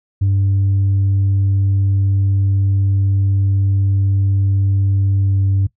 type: tone with pitch glide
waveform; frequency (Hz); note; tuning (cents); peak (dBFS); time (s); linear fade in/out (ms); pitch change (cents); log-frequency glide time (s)
sine; 98 to 97.38; G2 to G2; 0 to -11; -10; 0.21-5.67; 10; -11; 5.19-5.37
effects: noise-tail reverb RT60 0.1 s tail -18 dB re dry + tanh soft clip ceiling -10 dBFS